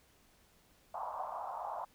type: band-pass noise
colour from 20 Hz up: pink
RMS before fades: -41 dBFS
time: 0.94-1.85 s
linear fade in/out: 5 ms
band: 660 to 1100 Hz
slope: 48 dB/octave
effects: pink hiss -67 dBFS RMS until 1.94 s